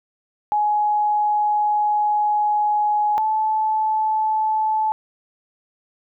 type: tone pair in turn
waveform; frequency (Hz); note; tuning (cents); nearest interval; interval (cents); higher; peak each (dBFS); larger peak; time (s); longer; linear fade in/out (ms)
sine; 839 / 868.1; G#5 / A5; +17 / -24; minor second; 59; second; -16 / -17; first; 0.52-3.18 / 3.18-4.92; first; 0
effects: none